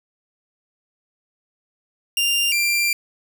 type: tone pair in turn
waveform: sawtooth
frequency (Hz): 2794 / 2372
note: F7 / D7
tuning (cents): 0 / +17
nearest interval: minor third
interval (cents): 283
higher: first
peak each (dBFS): -14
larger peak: neither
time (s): 2.17-2.52 / 2.52-2.93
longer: second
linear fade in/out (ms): 2
effects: none